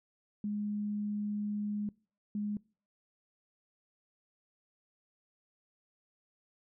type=tone bursts at uneven times; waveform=sine; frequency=207.7 Hz; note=G#3; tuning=in tune; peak=-32 dBFS; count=2; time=0.44-1.89 / 2.35-2.57 s; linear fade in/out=2 ms; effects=noise-tail reverb RT60 0.4 s tail -24 dB re dry